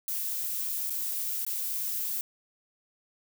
violet noise with dropouts, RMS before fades -32 dBFS, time 0.08-2.21 s, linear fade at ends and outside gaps 1 ms, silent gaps 0.898-0.904 / 1.45-1.465 s, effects none

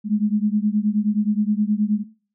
sine beating tone pair, 206.2 / 215.7 Hz, G#3 / A3, -12 / -34 cents, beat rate 9.5 Hz, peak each -20 dBFS, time 0.04-2.04 s, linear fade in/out 50 ms, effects noise-tail reverb RT60 0.4 s tail -18 dB re dry

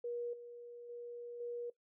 sine tone with level steps, 478.3 Hz, A#4, 44 cents sharp, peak -37 / -48 / -44 / -39 dBFS, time 0.04-1.7 s, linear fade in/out 5 ms, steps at 0.33 / 0.89 / 1.4 s, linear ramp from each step 5 ms, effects noise-tail reverb RT60 0.1 s tail -17 dB re dry

